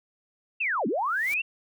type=linear two-way sweep; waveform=sine; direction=down then up; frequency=2772 to 188 to 2772 Hz; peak=-24 dBFS; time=0.6-1.42 s; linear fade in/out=10 ms; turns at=0.87 s
type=noise with exponential growth; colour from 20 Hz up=white; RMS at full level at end=-38 dBFS; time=0.98-1.34 s; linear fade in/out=2 ms; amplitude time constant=77 ms
effects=none